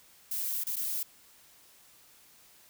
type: noise with dropouts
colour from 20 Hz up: violet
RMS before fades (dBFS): -33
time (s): 0.31-1.03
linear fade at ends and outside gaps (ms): 5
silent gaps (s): 0.638-0.667 / 0.759-0.765
effects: white hiss -59 dBFS RMS until 2.69 s